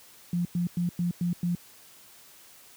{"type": "tone bursts", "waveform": "sine", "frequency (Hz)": 174.61, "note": "F3", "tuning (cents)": 0, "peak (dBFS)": -24, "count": 6, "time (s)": [0.33, 1.55], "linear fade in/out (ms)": 2, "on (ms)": 120, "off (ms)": 100, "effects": ["white hiss -53 dBFS RMS until 2.76 s", "high-pass 60 Hz 12 dB/octave"]}